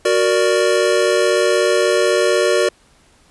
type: chord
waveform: square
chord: Gb augmented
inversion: none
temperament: equal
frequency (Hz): 370 / 466.2 / 587.3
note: Gb4 / Bb4 / D5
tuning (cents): 0 / 0 / 0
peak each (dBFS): -18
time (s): 0.05-2.69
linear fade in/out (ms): 5
effects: pink hiss -53 dBFS RMS until 3.3 s + resampled to 24000 Hz